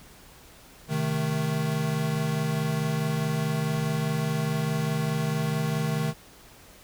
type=chord; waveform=square; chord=A diminished; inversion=first; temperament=equal; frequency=130.81 / 155.56 / 220 Hz; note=C3 / Eb3 / A3; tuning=0 / 0 / 0 cents; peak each=-33 / -27 / -33 dBFS; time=0.88-6.14 s; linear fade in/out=50 ms; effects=pink hiss -51 dBFS RMS until 6.83 s